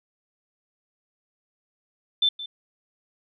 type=tone with echo; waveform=sine; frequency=3539 Hz; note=A7; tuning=9 cents sharp; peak=-17 dBFS; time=2.22-2.29 s; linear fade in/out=5 ms; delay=170 ms; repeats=1; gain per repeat=-15 dB; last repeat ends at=2.46 s; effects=none